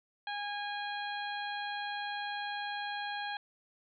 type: harmonic tone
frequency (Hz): 820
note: G#5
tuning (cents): -22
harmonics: 1 / 2 / 3 / 4 / 5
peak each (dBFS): -38 / -40 / -47 / -45 / -47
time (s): 0.27-3.37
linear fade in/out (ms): 2
effects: none